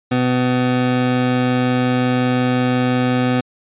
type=tone pair together; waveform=25% pulse; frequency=125.6 / 251.2 Hz; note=B2 / B3; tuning=+30 / +30 cents; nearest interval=octave; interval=1200 cents; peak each=-15 dBFS; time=0.11-3.41 s; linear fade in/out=10 ms; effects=resampled to 8000 Hz